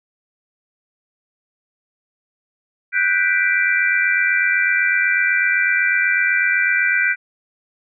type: chord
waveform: sine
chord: G major seventh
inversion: third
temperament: equal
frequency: 1480 / 1568 / 1975.5 / 2349 Hz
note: F#6 / G6 / B6 / D7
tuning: 0 / 0 / 0 / 0 cents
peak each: -20 dBFS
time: 2.92-7.16 s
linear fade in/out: 50 ms
effects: none